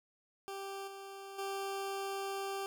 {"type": "tone with level steps", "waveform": "20% pulse", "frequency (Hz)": 392, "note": "G4", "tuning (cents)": 0, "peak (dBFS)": [-36, -41, -32], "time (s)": [0.48, 2.66], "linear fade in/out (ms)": 0, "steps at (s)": [0.87, 1.38], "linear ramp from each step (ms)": 10, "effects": []}